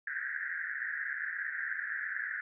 white band-pass noise, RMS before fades -37 dBFS, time 0.07-2.41 s, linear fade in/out 2 ms, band 1500 to 1900 Hz, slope 96 dB/octave, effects none

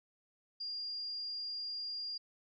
sine tone, 4810 Hz, D8, 41 cents sharp, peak -38 dBFS, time 0.6-2.18 s, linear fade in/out 10 ms, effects none

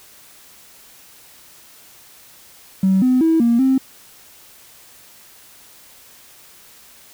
triangle tone with pitch steps, 190.6 / 254.5 / 324.5 / 234.6 / 264.2 Hz, G3 / C4 / E4 / A#3 / C4, -48 / -48 / -27 / +11 / +17 cents, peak -8 dBFS, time 2.83-3.78 s, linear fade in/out 5 ms, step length 190 ms, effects tanh soft clip ceiling -9 dBFS + white hiss -46 dBFS RMS until 7.13 s

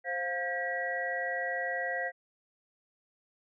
sine tone cluster, 525 / 706 / 1606 / 1927 Hz, C5 / F5 / G6 / B6, +6 / +19 / +41 / -43 cents, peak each -37 / -36 / -39 / -34 dBFS, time 0.04-2.12 s, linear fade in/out 50 ms, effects none

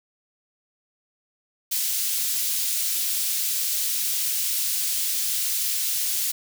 white high-pass noise, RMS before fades -25 dBFS, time 1.71-6.32 s, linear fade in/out 10 ms, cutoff 3500 Hz, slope 12 dB/octave, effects none

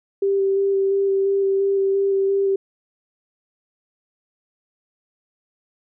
sine tone with vibrato, 392 Hz, G4, in tune, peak -16 dBFS, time 0.22-2.56 s, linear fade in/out 5 ms, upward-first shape square, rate 2.9 Hz, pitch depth 11 cents each way, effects none

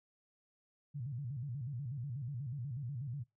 sine tone with vibrato, 130.81 Hz, C3, in tune, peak -38 dBFS, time 0.94-3.24 s, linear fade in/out 20 ms, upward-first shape square, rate 8.2 Hz, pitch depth 170 cents each way, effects noise-tail reverb RT60 0.2 s tail -23 dB re dry

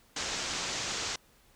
white low-pass noise, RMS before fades -35 dBFS, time 0.16-1.16 s, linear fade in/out 5 ms, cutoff 7200 Hz, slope 48 dB/octave, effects pink hiss -63 dBFS RMS until 1.55 s

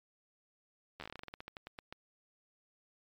slowing click train, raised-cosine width 0.3 ms, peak -28 dBFS, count 19, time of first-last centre 1-1.926 s, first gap 11 ms, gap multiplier 1.16, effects MP3 96 kbps

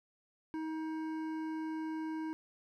sine tone with hard clipping, 316.7 Hz, D#4, 31 cents sharp, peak -38 dBFS, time 0.54-2.33 s, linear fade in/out 0 ms, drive 11 dB, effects none

